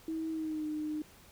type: tone with pitch glide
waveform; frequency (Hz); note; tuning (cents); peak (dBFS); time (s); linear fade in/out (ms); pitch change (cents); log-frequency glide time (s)
sine; 321.2 to 305.1; E4 to D#4; -45 to -34; -33; 0.08-1.02; 2; -89; 0.3-0.66
effects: pink hiss -58 dBFS RMS until 1.31 s